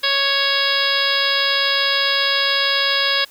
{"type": "harmonic tone", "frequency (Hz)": 554.4, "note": "C#5", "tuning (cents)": 0, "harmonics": [1, 2, 3, 4, 5, 6, 7, 8, 9], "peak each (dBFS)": [-27, -26, -22, -26, -26, -22, -23, -27, -24], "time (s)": [0.03, 3.25], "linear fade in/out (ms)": 10, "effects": ["white hiss -47 dBFS RMS until 3.3 s"]}